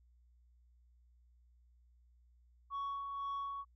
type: tone with tremolo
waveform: sine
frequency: 1116 Hz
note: C#6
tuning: 11 cents sharp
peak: -34 dBFS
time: 2.7-3.65 s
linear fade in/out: 50 ms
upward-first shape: sine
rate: 2 Hz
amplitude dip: 45%
effects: tanh soft clip ceiling -36 dBFS + added 60 Hz sine -64 dBFS peak until 3.75 s